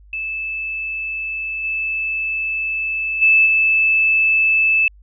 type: tone with level steps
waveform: sine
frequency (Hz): 2624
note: E7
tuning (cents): -9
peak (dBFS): -22 / -19 / -9 / -12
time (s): 0.13-4.88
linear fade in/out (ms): 2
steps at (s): 1.63 / 3.21 / 3.45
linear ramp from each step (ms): 20
effects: added 50 Hz sine -43 dBFS peak until 5.02 s